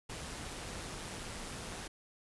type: noise with amplitude modulation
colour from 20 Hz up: pink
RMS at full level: -42 dBFS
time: 0.09-1.88 s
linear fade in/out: 10 ms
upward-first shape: sine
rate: 166 Hz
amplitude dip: 30%
effects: resampled to 24000 Hz